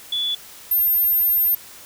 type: tone pair in turn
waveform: sine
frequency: 3437 / 13196 Hz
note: A7 / G#9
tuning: -41 / -12 cents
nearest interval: octave + major seventh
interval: 2329 cents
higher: second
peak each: -20 / -15 dBFS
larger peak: second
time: 0.12-0.35 / 0.71-1.55 s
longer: second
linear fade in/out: 5 ms
effects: white hiss -42 dBFS RMS until 1.85 s